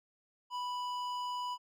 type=tone with hard clipping; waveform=sine; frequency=987.8 Hz; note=B5; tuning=in tune; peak=-37 dBFS; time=0.5-1.58 s; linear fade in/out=50 ms; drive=11 dB; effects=none